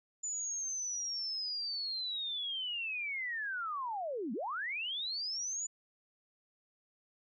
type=linear two-way sweep; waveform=sine; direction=down then up; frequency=7040 to 198.7 to 7040 Hz; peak=-35 dBFS; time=0.23-5.67 s; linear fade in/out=10 ms; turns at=4.33 s; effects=none